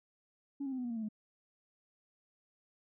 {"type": "tone with pitch steps", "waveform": "sine", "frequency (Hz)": [280, 269.4, 259.1, 249.3, 239.8, 230.7, 222, 213.6], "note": ["C#4", "C#4", "C4", "B3", "A#3", "A#3", "A3", "G#3"], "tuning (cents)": [18, -49, -17, 16, 49, -18, 16, 49], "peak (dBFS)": -34, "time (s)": [0.6, 1.088], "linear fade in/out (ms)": 10, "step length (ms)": 61, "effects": ["tanh soft clip ceiling -32 dBFS"]}